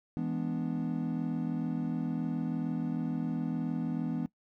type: chord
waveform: triangle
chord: E dominant seventh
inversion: none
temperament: equal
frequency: 164.81 / 207.7 / 246.9 / 293.7 Hz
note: E3 / G#3 / B3 / D4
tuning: 0 / 0 / 0 / 0 cents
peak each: -33 / -37 / -32 / -36 dBFS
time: 0.17-4.26 s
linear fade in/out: 0 ms
effects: noise-tail reverb RT60 0.1 s tail -20 dB re dry